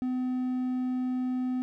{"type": "tone", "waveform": "triangle", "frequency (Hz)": 253.6, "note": "B3", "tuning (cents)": 46, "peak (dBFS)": -25, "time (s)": [0.02, 1.62], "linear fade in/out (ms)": 0, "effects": []}